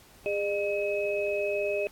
sine tone cluster, 408.6 / 607 / 2554 Hz, G#4 / D#5 / D#7, -28 / -43 / +45 cents, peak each -30 / -29 / -34 dBFS, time 0.26-1.87 s, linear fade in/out 0 ms, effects pink hiss -55 dBFS RMS until 1.91 s + AAC 64 kbps

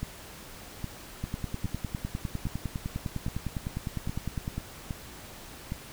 two click trains, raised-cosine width 5 ms, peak -20 / -19 dBFS, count 8 / 34, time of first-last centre 0.03-5.721 / 1.24-4.58 s, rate 1.23 / 9.88 Hz, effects pink hiss -46 dBFS RMS until 5.92 s

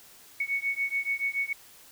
sine beating tone pair, 2217 / 2224 Hz, C#7 / C#7, 0 / +5 cents, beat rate 7 Hz, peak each -30 dBFS, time 0.4-1.53 s, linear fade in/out 5 ms, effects white hiss -53 dBFS RMS until 1.91 s

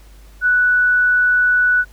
sine tone, 1480 Hz, F#6, in tune, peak -11 dBFS, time 0.41-1.85 s, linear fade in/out 50 ms, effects added 50 Hz sine -40 dBFS peak until 1.92 s + pink hiss -51 dBFS RMS until 1.92 s

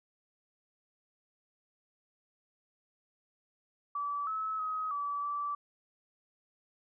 sine tone with pitch steps, 1153 / 1296 / 1266 / 1151 / 1160 Hz, D6 / E6 / D#6 / D6 / D6, -32 / -30 / +30 / -35 / -22 cents, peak -32 dBFS, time 3.95-5.55 s, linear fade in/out 5 ms, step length 320 ms, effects none

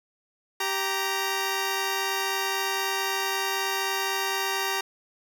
10% pulse tone pair together, 389.7 / 932.3 Hz, G4 / A#5, -10 / 0 cents, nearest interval octave + minor third, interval 1510 cents, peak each -20 dBFS, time 0.6-4.81 s, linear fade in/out 5 ms, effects none

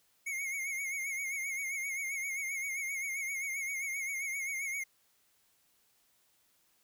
square tone with vibrato, 2179 Hz, C#7, 30 cents flat, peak -35 dBFS, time 0.26-4.84 s, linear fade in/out 10 ms, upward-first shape sine, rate 7.6 Hz, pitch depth 65 cents each way, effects white hiss -71 dBFS RMS until 6.83 s

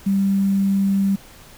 sine tone with quantisation, 196.2 Hz, G3, 2 cents sharp, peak -15 dBFS, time 0.06-1.16 s, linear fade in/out 10 ms, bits 7, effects pink hiss -45 dBFS RMS until 1.57 s

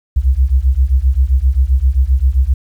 sine beating tone pair, 61.74 / 69.34 Hz, B1 / C#2, 0 / +1 cents, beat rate 7.6 Hz, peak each -12 dBFS, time 0.16-2.54 s, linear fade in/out 10 ms, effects 8-bit

